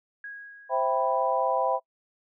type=tone with exponential decay; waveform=sine; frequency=1649 Hz; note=G#6; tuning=13 cents flat; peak=-35 dBFS; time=0.24-1.53 s; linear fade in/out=2 ms; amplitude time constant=280 ms
type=chord; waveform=sine; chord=C major seventh; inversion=none; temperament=equal; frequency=523.3 / 659.3 / 784 / 987.8 Hz; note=C5 / E5 / G5 / B5; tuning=0 / 0 / 0 / 0 cents; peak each=-28 dBFS; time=0.69-1.8 s; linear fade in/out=50 ms
effects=noise-tail reverb RT60 0.1 s tail -24 dB re dry